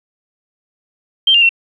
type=tone with pitch steps; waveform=sine; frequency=3146 / 2799 / 2717 Hz; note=G7 / F7 / F7; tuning=+6 / +3 / -48 cents; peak=-7 dBFS; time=1.27-1.492 s; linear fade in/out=5 ms; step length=74 ms; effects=8-bit